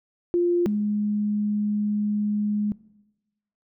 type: tone pair in turn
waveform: sine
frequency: 349.2 / 208.5 Hz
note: F4 / G#3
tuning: 0 / +7 cents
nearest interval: major sixth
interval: 893 cents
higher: first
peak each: -18 / -21 dBFS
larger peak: first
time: 0.34-0.66 / 0.66-2.72 s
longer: second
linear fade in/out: 0 ms
effects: noise-tail reverb RT60 1.0 s tail -20 dB re dry